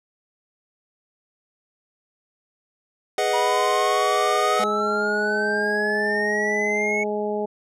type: chord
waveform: square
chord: G# minor seventh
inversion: none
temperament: equal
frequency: 415.3 / 493.9 / 622.3 / 740 Hz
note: G#4 / B4 / D#5 / F#5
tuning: 0 / 0 / 0 / 0 cents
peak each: -26 / -28 / -26 / -25 dBFS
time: 3.18-4.64 s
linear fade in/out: 2 ms
type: exponential sweep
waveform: triangle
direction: up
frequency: 960 to 2217 Hz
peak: -21 dBFS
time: 3.33-7.04 s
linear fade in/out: 10 ms
type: harmonic tone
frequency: 209.4 Hz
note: G#3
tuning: 15 cents sharp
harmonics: 1 / 2 / 3 / 4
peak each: -30 / -25 / -29 / -31 dBFS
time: 4.59-7.46 s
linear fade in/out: 10 ms
effects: low-pass 10000 Hz 12 dB/octave